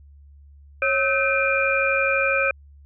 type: tone cluster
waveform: sine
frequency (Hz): 547 / 1291 / 1539 / 2398 / 2490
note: C#5 / E6 / G6 / D7 / D#7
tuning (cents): -23 / -37 / -32 / +36 / +1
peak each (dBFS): -23 / -27 / -25 / -22 / -30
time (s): 0.82-2.51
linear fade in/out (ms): 2
effects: added 71 Hz sine -45 dBFS peak until 2.85 s

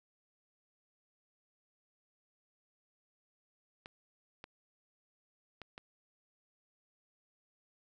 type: clicks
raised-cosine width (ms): 0.3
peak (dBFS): -30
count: 4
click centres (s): 3.859 / 4.441 / 5.617 / 5.779
effects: none

